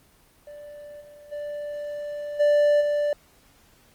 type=tone with level steps; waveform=triangle; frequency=587.3 Hz; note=D5; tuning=in tune; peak=-37 / -43 / -28 / -14 / -19 dBFS; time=0.47-3.13 s; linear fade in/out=2 ms; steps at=1 / 1.31 / 2.39 / 2.8 s; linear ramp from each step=20 ms; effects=pink hiss -58 dBFS RMS until 3.94 s + Opus 24 kbps